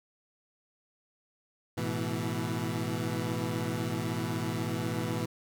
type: chord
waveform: 20% pulse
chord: A suspended second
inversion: none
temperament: equal with one note detuned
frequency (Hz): 107.3 / 123.47 / 164.81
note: A2 / B2 / E3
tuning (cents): -43 / 0 / 0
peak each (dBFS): -30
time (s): 1.77-5.26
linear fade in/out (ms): 10
effects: none